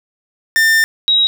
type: tone pair in turn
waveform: 45% pulse / sine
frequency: 1800 / 3827 Hz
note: A6 / A#7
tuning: +39 / +45 cents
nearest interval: octave + minor second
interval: 1306 cents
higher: second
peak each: -9 dBFS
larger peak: neither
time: 0.56-0.84 / 1.08-1.27 s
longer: first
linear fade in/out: 0 ms
effects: none